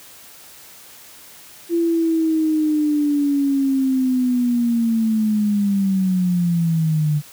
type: linear sweep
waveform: sine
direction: down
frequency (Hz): 341 to 146.5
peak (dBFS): -15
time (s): 1.69-7.22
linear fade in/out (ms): 50
effects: white hiss -43 dBFS RMS until 7.32 s + high-pass 60 Hz 12 dB/octave